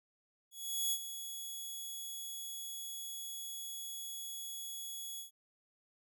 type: tone with ADSR envelope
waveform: 5% pulse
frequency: 3375 Hz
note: G#7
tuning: 27 cents sharp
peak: -23 dBFS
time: 0.51-5.31 s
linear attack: 410 ms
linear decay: 59 ms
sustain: -11 dB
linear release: 120 ms
effects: none